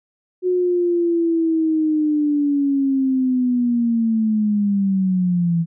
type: linear sweep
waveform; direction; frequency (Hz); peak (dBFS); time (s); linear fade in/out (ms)
sine; down; 366.4 to 164.81; -15; 0.42-5.66; 50
effects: none